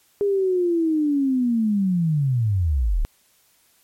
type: linear sweep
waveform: sine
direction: down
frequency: 409.9 to 31.07 Hz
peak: -17 dBFS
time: 0.21-3.05 s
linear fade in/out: 0 ms
effects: white hiss -60 dBFS RMS until 3.83 s + MP3 64 kbps